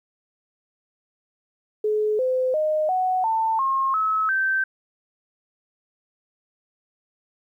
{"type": "tone with pitch steps", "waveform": "sine", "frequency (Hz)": [426.1, 512.6, 616.7, 741.9, 892.5, 1073.7, 1291.7, 1553.9], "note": ["G#4", "C5", "D#5", "F#5", "A5", "C6", "E6", "G6"], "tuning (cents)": [44, -36, -16, 4, 24, 44, -36, -16], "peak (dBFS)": -19, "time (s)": [1.84, 4.64], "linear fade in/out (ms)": 5, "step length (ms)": 350, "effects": ["10-bit"]}